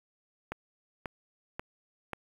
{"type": "click train", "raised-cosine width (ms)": 0.5, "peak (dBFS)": -20, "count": 4, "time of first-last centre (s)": [0.52, 2.133], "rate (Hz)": 1.86, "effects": ["8-bit"]}